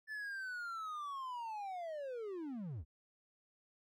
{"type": "linear sweep", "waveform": "triangle", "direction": "down", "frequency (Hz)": [1760, 59.4], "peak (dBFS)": -39, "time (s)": [0.07, 2.85], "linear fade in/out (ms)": 50, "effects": []}